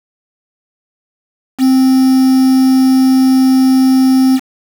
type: tone with quantisation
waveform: triangle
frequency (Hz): 261.6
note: C4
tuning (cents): 0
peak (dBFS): -4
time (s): 1.58-4.4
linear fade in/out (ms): 50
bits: 4
effects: none